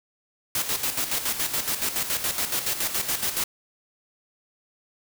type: noise with tremolo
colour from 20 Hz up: white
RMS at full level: -25 dBFS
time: 0.55-3.44 s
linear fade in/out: 2 ms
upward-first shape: square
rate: 7.1 Hz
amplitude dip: 60%
effects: none